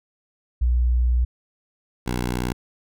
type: tone pair in turn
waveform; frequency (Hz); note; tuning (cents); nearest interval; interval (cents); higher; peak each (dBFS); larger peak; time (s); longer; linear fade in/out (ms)
sine / 10% pulse; 60.8 / 61.12; B1 / B1; -26 / -17; unison; 9; second; -16 / -15; second; 0.61-1.25 / 2.06-2.53; first; 10
effects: none